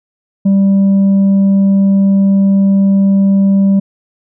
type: tone with tanh clipping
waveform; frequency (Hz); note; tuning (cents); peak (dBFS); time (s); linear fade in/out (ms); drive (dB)
sine; 196; G3; 0; -7; 0.45-3.8; 10; 3
effects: none